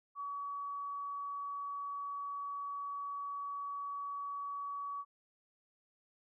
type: tone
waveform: sine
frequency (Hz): 1134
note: C#6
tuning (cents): +39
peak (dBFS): -38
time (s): 0.15-5.05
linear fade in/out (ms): 50
effects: none